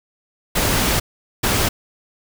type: noise bursts at uneven times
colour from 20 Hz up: pink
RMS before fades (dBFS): -18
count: 2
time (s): 0.55-1 / 1.43-1.69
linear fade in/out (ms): 10
effects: none